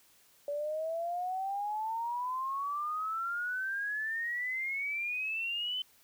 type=exponential sweep; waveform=sine; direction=up; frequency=571 to 3061 Hz; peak=-32 dBFS; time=0.48-5.82 s; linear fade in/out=2 ms; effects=white hiss -64 dBFS RMS until 6.03 s